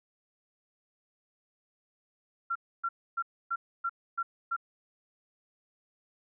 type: tone bursts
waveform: sine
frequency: 1368 Hz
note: F6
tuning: 36 cents flat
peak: -28 dBFS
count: 7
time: 2.5-4.565 s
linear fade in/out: 10 ms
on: 55 ms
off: 280 ms
effects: none